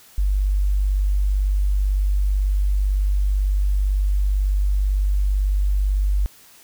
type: tone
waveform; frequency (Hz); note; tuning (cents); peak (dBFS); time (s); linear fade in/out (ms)
sine; 49; G1; 0; -16; 0.18-6.26; 0
effects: white hiss -49 dBFS RMS until 6.63 s